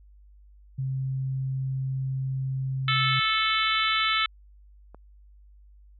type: tone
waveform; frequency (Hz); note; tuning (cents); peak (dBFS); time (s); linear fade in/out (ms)
sine; 132.8; C3; +26; -26; 0.78-3.2; 10
type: harmonic tone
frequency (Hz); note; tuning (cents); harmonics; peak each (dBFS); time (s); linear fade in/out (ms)
438; A4; -8; 3 / 4 / 5 / 6 / 7 / 8 / 9; -26 / -33 / -28 / -35 / -30 / -30 / -33; 2.88-4.26; 2
type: click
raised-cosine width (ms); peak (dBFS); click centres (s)
1; -32; 4.946
effects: added 50 Hz sine -50 dBFS peak until 5.99 s